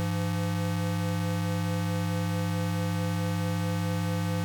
square tone pair together, 101.08 / 170 Hz, G#2 / F3, -46 / -46 cents, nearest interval major sixth, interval 900 cents, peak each -30 / -30 dBFS, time 0-4.44 s, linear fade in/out 0 ms, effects none

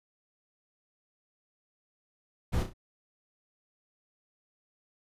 brown noise with echo, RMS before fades -27 dBFS, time 2.52-2.64 s, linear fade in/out 20 ms, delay 32 ms, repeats 3, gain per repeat -7 dB, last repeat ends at 2.736 s, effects resampled to 32000 Hz

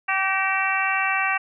harmonic tone with a mistuned harmonic, 385.8 Hz, G4, 28 cents flat, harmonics 2 / 3 / 4 / 5 / 6 / 7, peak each -27 / -27 / -27 / -27 / -27 / -27 dBFS, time 0.08-1.38 s, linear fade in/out 10 ms, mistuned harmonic 5, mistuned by -33 cents, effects none

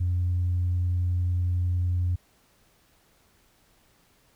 sine tone, 88.9 Hz, F2, 31 cents sharp, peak -21 dBFS, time 0-2.16 s, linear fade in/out 10 ms, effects tanh soft clip ceiling -19 dBFS + pink hiss -63 dBFS RMS until 4.35 s

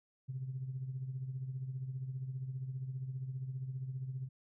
sine tone with tremolo, 130.81 Hz, C3, in tune, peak -34 dBFS, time 0.28-4.29 s, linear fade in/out 20 ms, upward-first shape triangle, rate 15 Hz, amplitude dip 70%, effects tanh soft clip ceiling -31 dBFS

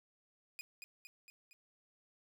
sawtooth tone with echo, 2468 Hz, D#7, 15 cents flat, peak -40 dBFS, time 0.59-0.61 s, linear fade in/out 0 ms, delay 230 ms, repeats 4, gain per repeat -4 dB, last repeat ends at 1.53 s, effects none

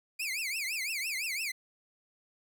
sawtooth tone with vibrato, 2349 Hz, D7, in tune, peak -29 dBFS, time 0.19-1.52 s, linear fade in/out 10 ms, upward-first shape triangle, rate 5.9 Hz, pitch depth 280 cents each way, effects none

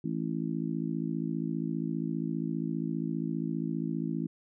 harmonic tone, 55 Hz, A1, in tune, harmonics 3 / 4 / 5 / 6, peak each -34 / -35 / -35 / -38 dBFS, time 0.04-4.27 s, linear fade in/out 5 ms, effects none

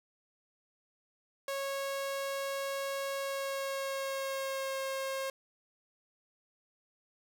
sawtooth tone with pitch glide, 550 to 537.1 Hz, C#5 to C5, -14 to +45 cents, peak -30 dBFS, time 1.48-5.3 s, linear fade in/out 2 ms, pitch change -41 cents, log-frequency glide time 3.16-4.79 s, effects none

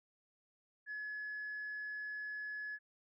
sine tone, 1700 Hz, G#6, 40 cents sharp, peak -39 dBFS, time 0.86-2.79 s, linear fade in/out 50 ms, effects tanh soft clip ceiling -37 dBFS

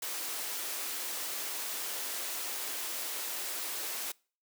white high-pass noise, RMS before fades -37 dBFS, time 0.02-4.12 s, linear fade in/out 5 ms, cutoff 290 Hz, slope 24 dB/octave, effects noise-tail reverb RT60 0.4 s tail -25 dB re dry

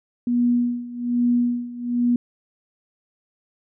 sine tone with tremolo, 241.8 Hz, B3, 36 cents flat, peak -15 dBFS, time 0.27-2.16 s, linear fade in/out 2 ms, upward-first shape sine, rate 1.2 Hz, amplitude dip 85%, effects none

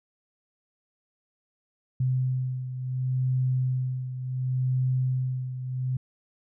sine beating tone pair, 128.4 / 129.1 Hz, C3 / C3, -32 / -23 cents, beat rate 0.7 Hz, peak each -25 / -31 dBFS, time 2-5.97 s, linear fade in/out 5 ms, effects none

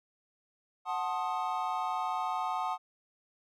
triangle chord, F# diminished seventh, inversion none, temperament equal with one note detuned, 740 / 880 / 1059.9 / 1244.5 Hz, F#5 / A5 / C6 / Eb6, 0 / 0 / +22 / 0 cents, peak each -33 / -34 / -36 / -35 dBFS, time 0.85-2.78 s, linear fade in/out 50 ms, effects none

